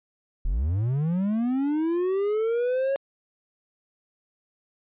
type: linear sweep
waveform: triangle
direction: up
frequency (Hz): 33.03 to 554.4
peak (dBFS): -20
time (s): 0.45-2.96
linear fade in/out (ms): 0
effects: resampled to 8000 Hz